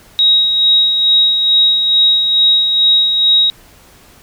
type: tone with tremolo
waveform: sine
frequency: 3800 Hz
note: A#7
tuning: 33 cents sharp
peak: -6 dBFS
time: 0.19-3.5 s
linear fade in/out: 0 ms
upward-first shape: sine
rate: 2.3 Hz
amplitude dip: 45%
effects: pink hiss -44 dBFS RMS until 4.22 s